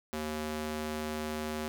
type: tone with high-pass filter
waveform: square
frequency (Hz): 76.9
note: D#2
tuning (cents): -20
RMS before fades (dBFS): -36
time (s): 0.13-1.68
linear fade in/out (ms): 0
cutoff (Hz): 230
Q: 0.87
effects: none